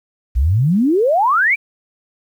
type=exponential sweep; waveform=sine; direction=up; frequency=56.3 to 2421 Hz; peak=-11 dBFS; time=0.35-1.56 s; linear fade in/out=20 ms; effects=8-bit